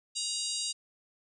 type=harmonic tone; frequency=949 Hz; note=A#5; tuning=31 cents sharp; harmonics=3 / 4 / 5 / 6 / 7 / 8 / 9 / 10; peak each=-42 / -38 / -36 / -44 / -40 / -39 / -42 / -46 dBFS; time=0.15-0.73 s; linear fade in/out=20 ms; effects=none